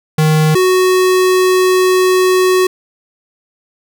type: tone pair in turn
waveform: square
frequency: 155.56 / 370 Hz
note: D#3 / F#4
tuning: 0 / 0 cents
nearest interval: octave + minor third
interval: 1500 cents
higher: second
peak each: -9 dBFS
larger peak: neither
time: 0.18-0.55 / 0.55-2.67 s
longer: second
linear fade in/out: 5 ms
effects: none